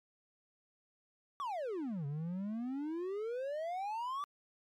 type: exponential two-way sweep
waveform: triangle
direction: down then up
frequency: 1179 to 138 to 1179 Hz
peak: -34 dBFS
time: 1.4-4.24 s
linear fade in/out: 0 ms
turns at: 2.06 s
effects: MP3 64 kbps